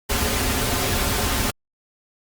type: noise with comb filter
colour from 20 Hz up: pink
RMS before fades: -22 dBFS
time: 0.09-1.51 s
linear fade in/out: 10 ms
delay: 6.2 ms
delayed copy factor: -0.65
effects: Opus 48 kbps